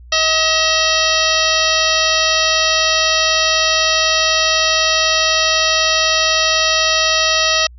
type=harmonic tone with a mistuned harmonic; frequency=636 Hz; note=D#5; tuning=38 cents sharp; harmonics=1 / 2 / 3 / 4 / 5 / 6 / 7 / 8 / 9; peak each=-21 / -21 / -21 / -21 / -21 / -21 / -21 / -21 / -21 dBFS; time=0.12-7.67 s; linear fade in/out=5 ms; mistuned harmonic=4; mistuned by=+79 cents; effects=added 60 Hz sine -36 dBFS peak until 7.78 s